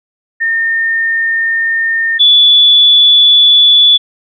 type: tone pair in turn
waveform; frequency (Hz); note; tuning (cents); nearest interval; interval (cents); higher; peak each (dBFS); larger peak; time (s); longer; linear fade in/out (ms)
sine; 1821 / 3446; A#6 / A7; -41 / -37; major seventh; 1104; second; -10 / -3; second; 0.4-2.19 / 2.19-3.98; neither; 20
effects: none